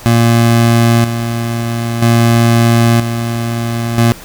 25% pulse tone with tremolo, 116.54 Hz, A#2, in tune, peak -3 dBFS, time 0.06-4.12 s, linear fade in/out 0 ms, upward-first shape square, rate 0.51 Hz, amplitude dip 60%, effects pink hiss -33 dBFS RMS until 4.24 s

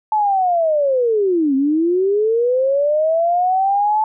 sine linear two-way sweep, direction down then up, 873 to 263.2 to 873 Hz, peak -13 dBFS, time 0.12-4.04 s, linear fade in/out 2 ms, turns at 1.55 s, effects none

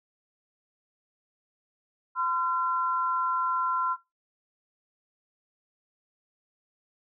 sine tone pair together, 1022.6 / 1365 Hz, C6 / F6, -40 / -40 cents, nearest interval perfect fourth, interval 500 cents, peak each -27 dBFS, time 2.15-3.97 s, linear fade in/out 50 ms, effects noise-tail reverb RT60 0.2 s tail -19 dB re dry

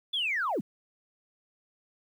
sine linear sweep, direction down, 3520 to 134 Hz, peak -26 dBFS, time 0.13-0.61 s, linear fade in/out 10 ms, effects tanh soft clip ceiling -22 dBFS + 10-bit

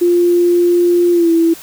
sine tone with pitch glide, 349.4 to 331.7 Hz, F4 to E4, +1 to +11 cents, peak -8 dBFS, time 0.01-1.54 s, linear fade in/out 10 ms, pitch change -90 cents, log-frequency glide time 1.12-1.31 s, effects white hiss -35 dBFS RMS until 1.62 s

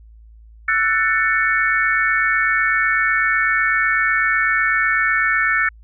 sine chord, F# minor seventh, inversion third, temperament just, 1332 / 1480 / 1776 / 2220 Hz, E6 / F#6 / A6 / C#7, +18 / 0 / +16 / +2 cents, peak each -22 / -21 / -18 / -21 dBFS, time 0.68-5.69 s, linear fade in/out 5 ms, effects added 55 Hz sine -41 dBFS peak until 5.83 s

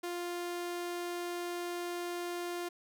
sawtooth tone, 350 Hz, F4, 4 cents sharp, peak -32 dBFS, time 0.03-2.69 s, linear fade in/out 10 ms, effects none

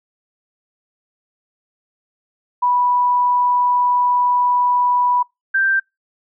sine tone pair in turn, 983 / 1570.8 Hz, B5 / G6, -8 / +3 cents, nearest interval minor sixth, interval 811 cents, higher second, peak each -13 dBFS, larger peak neither, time 2.62-5.23 / 5.54-5.8 s, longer first, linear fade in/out 10 ms, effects noise-tail reverb RT60 0.2 s tail -26 dB re dry

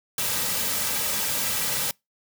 white noise with comb filter, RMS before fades -26 dBFS, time 0.18-1.91 s, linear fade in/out 2 ms, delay 2.8 ms, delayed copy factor -0.55, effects noise-tail reverb RT60 0.2 s tail -26 dB re dry

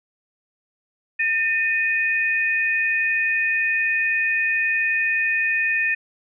sine tone pair together, 1807.9 / 2489 Hz, A6 / D#7, +46 / 0 cents, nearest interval tritone, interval 554 cents, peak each -21 dBFS, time 1.19-5.95 s, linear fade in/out 10 ms, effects none

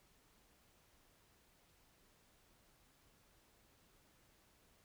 silence, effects pink hiss -71 dBFS RMS until 4.84 s

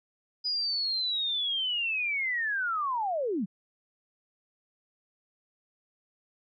sine linear sweep, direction down, 4978 to 164.81 Hz, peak -27 dBFS, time 0.44-3.46 s, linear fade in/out 20 ms, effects none

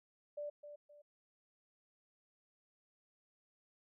sine tone with echo, 587.3 Hz, D5, in tune, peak -40 dBFS, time 0.37-0.5 s, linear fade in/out 10 ms, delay 260 ms, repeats 2, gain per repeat -9 dB, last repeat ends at 1.02 s, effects none

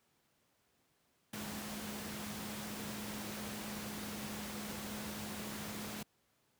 sine tone in noise, 210 Hz, G#3, 19 cents sharp, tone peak -45 dBFS, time 1.33-6.03 s, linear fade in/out 5 ms, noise pink, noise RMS -44 dBFS, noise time 1.33-6.03 s, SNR -4 dB, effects pink hiss -75 dBFS RMS until 6.59 s + high-pass 100 Hz 12 dB/octave

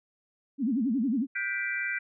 sine tone with vibrato, 246.9 Hz, B3, in tune, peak -24 dBFS, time 0.58-1.27 s, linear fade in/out 50 ms, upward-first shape sine, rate 11 Hz, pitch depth 260 cents each way
sine chord, G major seventh, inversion third, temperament equal with one note detuned, 1444.5 / 1568 / 1975.5 / 2349 Hz, F#6 / G6 / B6 / D7, -42 / 0 / 0 / 0 cents, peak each -38 / -33 / -33 / -34 dBFS, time 1.35-1.99 s, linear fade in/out 10 ms
effects none

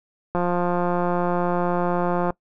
click train, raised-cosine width 1 ms, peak -10 dBFS, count 345, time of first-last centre 0.35-2.305 s, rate 176 Hz, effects noise-tail reverb RT60 0.1 s tail -22 dB re dry

